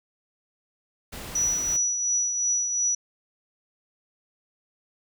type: noise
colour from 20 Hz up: pink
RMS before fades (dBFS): -38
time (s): 1.12-1.77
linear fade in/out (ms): 10
type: tone with tremolo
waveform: sine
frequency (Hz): 5880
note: F#8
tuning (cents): -12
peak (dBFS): -20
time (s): 1.35-2.95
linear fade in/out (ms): 5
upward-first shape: triangle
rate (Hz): 2.8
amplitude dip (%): 50
effects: none